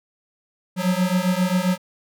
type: beating tone pair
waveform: square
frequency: 179.2 / 186.7 Hz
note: F3 / F#3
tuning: +45 / +16 cents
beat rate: 7.5 Hz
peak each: -22 dBFS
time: 0.76-1.78 s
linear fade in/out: 50 ms
effects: none